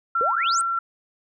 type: tone with tremolo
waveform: sine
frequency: 1360 Hz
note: F6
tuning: 46 cents flat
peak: -19 dBFS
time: 0.15-0.79 s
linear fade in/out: 5 ms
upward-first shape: square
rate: 3.2 Hz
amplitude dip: 25%
type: exponential sweep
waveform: sine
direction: up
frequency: 440 to 8870 Hz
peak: -24 dBFS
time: 0.21-0.61 s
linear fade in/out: 0 ms
effects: none